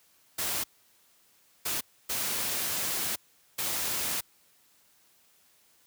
white noise bursts at uneven times, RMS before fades -31 dBFS, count 4, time 0.38-0.64 / 1.65-1.81 / 2.09-3.16 / 3.58-4.21 s, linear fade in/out 10 ms, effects white hiss -64 dBFS RMS until 5.86 s + high-pass 60 Hz 12 dB/octave

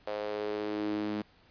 sawtooth tone with high-pass filter sweep, 105.1 Hz, G#2, 21 cents sharp, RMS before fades -34 dBFS, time 0.07-1.22 s, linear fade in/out 5 ms, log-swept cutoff 550 to 250 Hz, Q 4.4, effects pink hiss -62 dBFS RMS until 1.5 s + resampled to 11025 Hz

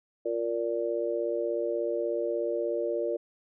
sine chord, Bb major, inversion second, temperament just, 349.6 / 466.2 / 582.7 Hz, F4 / Bb4 / D5, +2 / 0 / -14 cents, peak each -32 / -31 / -31 dBFS, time 0.25-3.17 s, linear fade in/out 10 ms, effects none

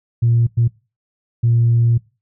sine tone bursts at uneven times, 117.2 Hz, A#2, 10 cents sharp, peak -10 dBFS, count 3, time 0.22-0.47 / 0.57-0.68 / 1.43-1.98 s, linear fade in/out 10 ms, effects noise-tail reverb RT60 0.3 s tail -22 dB re dry + tanh soft clip ceiling -7 dBFS

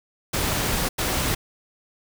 pink noise bursts at uneven times, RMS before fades -24 dBFS, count 2, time 0.33-0.89 / 0.98-1.35 s, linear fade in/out 10 ms, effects none

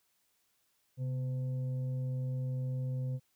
sine tone with frequency modulation, 130.81 Hz, C3, in tune, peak -32 dBFS, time 0.97-3.2 s, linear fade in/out 50 ms, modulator 379 Hz, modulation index 0.29, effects white hiss -75 dBFS RMS until 3.35 s

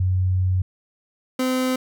sine / 30% pulse tone pair in turn, 92.5 / 257.1 Hz, F#2 / C4, 0 / -30 cents, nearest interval octave + tritone, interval 1770 cents, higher second, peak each -17 dBFS, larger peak neither, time 0-0.62 / 1.39-1.76 s, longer first, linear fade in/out 5 ms, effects none

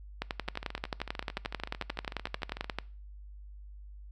two click trains, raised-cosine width 0.3 ms, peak -16 / -23 dBFS, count 30 / 30, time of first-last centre 0.22-2.786 / 0.48-2.644 s, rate 11.3 / 13.4 Hz, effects noise-tail reverb RT60 0.4 s tail -22 dB re dry + added 50 Hz sine -45 dBFS peak until 4.11 s

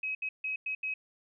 sine tone bursts at uneven times, 2547 Hz, D#7, 40 cents sharp, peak -31 dBFS, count 5, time 0.03-0.15 / 0.22-0.29 / 0.44-0.56 / 0.66-0.75 / 0.83-0.94 s, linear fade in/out 5 ms, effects none

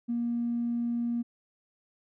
triangle tone with tanh clipping, 236.7 Hz, A#3, 27 cents sharp, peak -27 dBFS, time 0.08-1.23 s, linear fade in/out 20 ms, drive 4 dB, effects none

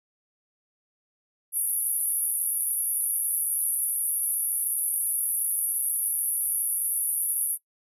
pink band-pass noise, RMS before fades -27 dBFS, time 1.52-7.58 s, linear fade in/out 50 ms, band 10000 to 12000 Hz, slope 96 dB/octave, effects noise-tail reverb RT60 0.1 s tail -20 dB re dry

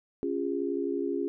sine chord, Db major, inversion none, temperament equal with one note detuned, 277.2 / 349.2 / 408.2 Hz, Db4 / F4 / Ab4, 0 / 0 / -30 cents, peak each -32 dBFS, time 0.23-1.28 s, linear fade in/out 0 ms, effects none

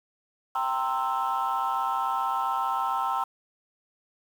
sine chord, C dominant seventh, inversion second, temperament equal with one note detuned, 784 / 919.5 / 1046.5 / 1318.5 Hz, G5 / Bb5 / C6 / E6, 0 / -24 / 0 / 0 cents, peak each -29 dBFS, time 0.55-3.24 s, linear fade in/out 5 ms, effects tanh soft clip ceiling -19 dBFS + 8-bit

